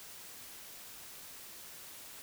silence, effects white hiss -50 dBFS RMS until 2.22 s

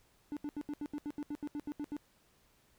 triangle tone bursts, 293.7 Hz, D4, in tune, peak -34 dBFS, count 14, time 0.32-1.966 s, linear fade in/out 0 ms, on 47 ms, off 76 ms, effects pink hiss -69 dBFS RMS until 2.78 s

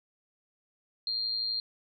sine tone with amplitude modulation, 4200 Hz, C8, 6 cents sharp, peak -26 dBFS, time 1.07-1.6 s, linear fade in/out 2 ms, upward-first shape sine, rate 112 Hz, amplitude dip 65%, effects none

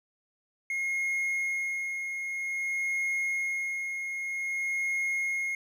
triangle tone with tremolo, 2151 Hz, C7, 47 cents sharp, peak -25 dBFS, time 0.7-5.55 s, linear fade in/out 2 ms, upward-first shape sine, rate 0.52 Hz, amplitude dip 45%, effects none

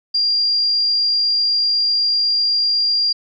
sine tone, 4782 Hz, D8, 30 cents sharp, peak -14 dBFS, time 0.14-3.13 s, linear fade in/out 10 ms, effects none

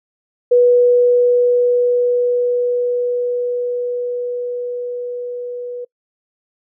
sine tone with level ramp, 488.8 Hz, B4, 18 cents flat, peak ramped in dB -7 to -24 dBFS, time 0.51-5.85 s, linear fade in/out 10 ms, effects noise-tail reverb RT60 0.1 s tail -25 dB re dry

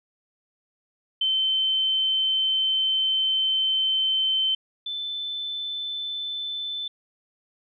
sine tone pair in turn, 3084 / 3522 Hz, G7 / A7, -29 / +1 cents, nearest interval major second, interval 230 cents, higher second, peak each -20 / -28 dBFS, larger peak first, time 1.21-4.55 / 4.86-6.88 s, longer first, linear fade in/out 5 ms, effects none

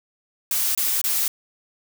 blue noise bursts, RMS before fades -22 dBFS, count 3, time 0.51-1.28 s, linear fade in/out 2 ms, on 240 ms, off 25 ms, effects none

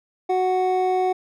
triangle tone pair together, 370 / 740 Hz, F#4 / F#5, 0 / 0 cents, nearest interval octave, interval 1200 cents, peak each -19 dBFS, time 0.29-1.13 s, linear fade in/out 10 ms, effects none

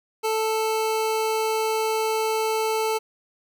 25% pulse tone, 440 Hz, A4, in tune, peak -18 dBFS, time 0.23-2.99 s, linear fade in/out 20 ms, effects none

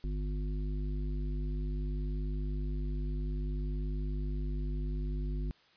harmonic tone, 50.3 Hz, G1, 45 cents sharp, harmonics 1 / 3 / 5 / 7, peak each -32 / -41 / -45 / -49 dBFS, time 0.04-5.51 s, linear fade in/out 0 ms, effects white hiss -64 dBFS RMS until 5.76 s + resampled to 11025 Hz

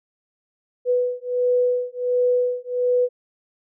sine beating tone pair, 493.9 / 495.3 Hz, B4 / B4, 0 / +5 cents, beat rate 1.4 Hz, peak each -21 dBFS, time 0.85-3.09 s, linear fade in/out 50 ms, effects none

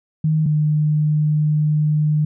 sine tone pair in turn, 156.1 / 151.66 Hz, D#3 / D#3, +6 / -44 cents, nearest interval unison, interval 50 cents, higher first, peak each -14 dBFS, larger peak neither, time 0.24-0.46 / 0.46-2.25 s, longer second, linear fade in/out 5 ms, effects none

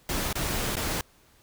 pink noise with dropouts, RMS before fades -29 dBFS, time 0.09-1.01 s, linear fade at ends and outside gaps 2 ms, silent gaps 0.329-0.354 / 0.756-0.767 s, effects pink hiss -60 dBFS RMS until 1.42 s

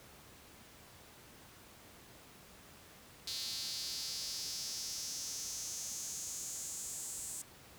square tone with high-pass filter sweep, 121 Hz, B2, 35 cents flat, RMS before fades -42 dBFS, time 3.27-7.42 s, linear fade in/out 5 ms, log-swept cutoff 4300 to 7900 Hz, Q 4.2, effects pink hiss -57 dBFS RMS until 7.78 s + high-pass 60 Hz 12 dB/octave

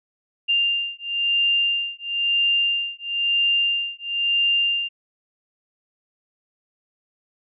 sine beating tone pair, 2794 / 2795 Hz, F7 / F7, 0 / +1 cents, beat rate 1 Hz, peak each -22 dBFS, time 0.48-4.89 s, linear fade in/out 20 ms, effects none

